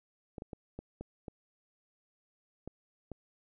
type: clicks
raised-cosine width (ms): 2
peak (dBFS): -28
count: 8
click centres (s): 0.382 / 0.421 / 0.532 / 0.79 / 1.01 / 1.282 / 2.676 / 3.117
effects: none